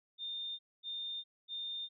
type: tone bursts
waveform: sine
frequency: 3624 Hz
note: A#7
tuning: 50 cents flat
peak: -38 dBFS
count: 3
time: 0.18-1.89 s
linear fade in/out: 50 ms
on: 410 ms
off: 240 ms
effects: none